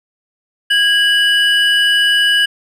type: tone pair together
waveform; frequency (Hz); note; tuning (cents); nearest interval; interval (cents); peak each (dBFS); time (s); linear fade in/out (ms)
triangle; 1644 / 2953; G#6 / F#7; -18 / -4; minor seventh; 1014; -11; 0.7-2.46; 10
effects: none